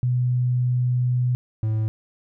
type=tone pair in turn; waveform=sine / triangle; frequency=124.4 / 109.37 Hz; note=B2 / A2; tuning=+13 / -10 cents; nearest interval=major second; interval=223 cents; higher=first; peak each=-18 dBFS; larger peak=neither; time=0.03-1.35 / 1.63-1.88 s; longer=first; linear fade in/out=0 ms; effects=none